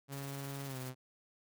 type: tone with pitch glide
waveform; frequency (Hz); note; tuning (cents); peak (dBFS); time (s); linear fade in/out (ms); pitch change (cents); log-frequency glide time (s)
sawtooth; 138.8 to 128.76; C#3 to C3; +3 to -27; -37; 0.08-0.95; 50; -130; 0.66-0.77
type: noise with tremolo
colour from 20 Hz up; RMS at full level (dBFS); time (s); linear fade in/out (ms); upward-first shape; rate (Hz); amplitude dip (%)
white; -49; 0.12-0.9; 5; triangle; 19; 55
effects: none